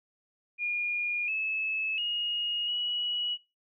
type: tone with pitch steps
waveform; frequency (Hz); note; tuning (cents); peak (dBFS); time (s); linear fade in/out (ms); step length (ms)
sine; 2427 / 2600 / 2871 / 2923; D#7 / E7 / F7 / F#7; -44 / -24 / +47 / -22; -28; 0.58-3.38; 50; 700
effects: noise-tail reverb RT60 0.3 s tail -24 dB re dry